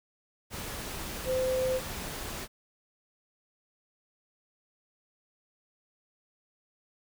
sine tone in noise, 516 Hz, C5, 24 cents flat, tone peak -26 dBFS, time 1.25-1.81 s, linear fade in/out 50 ms, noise pink, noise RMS -38 dBFS, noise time 0.5-2.48 s, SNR +9 dB, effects none

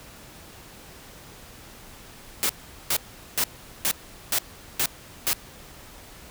white noise bursts, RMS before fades -23 dBFS, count 7, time 2.43-5.331 s, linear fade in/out 0 ms, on 63 ms, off 410 ms, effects pink hiss -46 dBFS RMS until 6.3 s

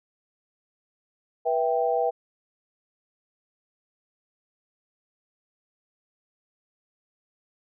sine chord, E minor, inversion second, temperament equal with one note detuned, 487.4 / 659.3 / 784 Hz, B4 / E5 / G5, -23 / 0 / 0 cents, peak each -25 / -26 / -26 dBFS, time 1.45-2.11 s, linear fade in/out 20 ms, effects none

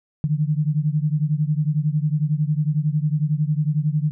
sine beating tone pair, 147.4 / 158.4 Hz, D3 / D#3, +7 / +31 cents, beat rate 11 Hz, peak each -20 / -22 dBFS, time 0.24-4.11 s, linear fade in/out 0 ms, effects none

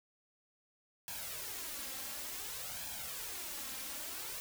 white noise with flanger, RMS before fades -43 dBFS, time 1.08-4.4 s, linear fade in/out 0 ms, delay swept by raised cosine 1.2 to 3.8 ms, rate 0.56 Hz, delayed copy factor +0.65, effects none

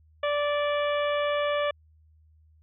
harmonic tone with a mistuned harmonic, 584 Hz, D5, 10 cents flat, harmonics 1 / 2 / 3 / 4 / 5 / 6, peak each -25 / -31 / -35 / -37 / -39 / -41 dBFS, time 0.23-1.71 s, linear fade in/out 5 ms, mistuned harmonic 6, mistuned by -31 cents, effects added 78 Hz sine -56 dBFS peak until 2.62 s

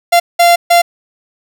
45% pulse tone bursts at uneven times, 691 Hz, F5, 19 cents flat, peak -5 dBFS, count 3, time 0.12-0.2 / 0.39-0.56 / 0.7-0.82 s, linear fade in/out 10 ms, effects none

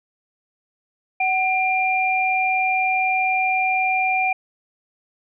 sine tone pair together, 751.3 / 2388 Hz, F#5 / D7, +26 / +28 cents, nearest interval octave + minor sixth, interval 2002 cents, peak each -20 dBFS, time 1.2-4.33 s, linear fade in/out 5 ms, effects none

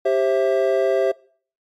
triangle chord, C major, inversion second, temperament equal with one note detuned, 392 / 532.1 / 659.3 Hz, G4 / C5 / E5, 0 / +29 / 0 cents, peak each -18 dBFS, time 0.05-1.12 s, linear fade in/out 10 ms, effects noise-tail reverb RT60 0.5 s tail -23 dB re dry + MP3 96 kbps

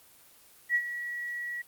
sine tone with ADSR envelope, 1927 Hz, B6, 43 cents flat, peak -21 dBFS, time 0.69-1.62 s, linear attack 58 ms, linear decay 61 ms, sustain -12 dB, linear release 8 ms, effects white hiss -57 dBFS RMS until 1.67 s + Opus 24 kbps

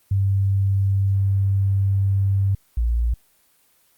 sine tone pair in turn, 98 / 58.09 Hz, G2 / A#1, 0 / -5 cents, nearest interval major sixth, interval 905 cents, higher first, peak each -16 / -17 dBFS, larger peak first, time 0.11-2.55 / 2.77-3.14 s, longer first, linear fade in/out 5 ms, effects white hiss -60 dBFS RMS until 3.97 s + Opus 24 kbps

